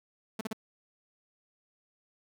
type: tone bursts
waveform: sawtooth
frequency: 219.2 Hz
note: A3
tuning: 6 cents flat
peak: -28 dBFS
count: 3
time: 0.39-0.531 s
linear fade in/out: 5 ms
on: 21 ms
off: 39 ms
effects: none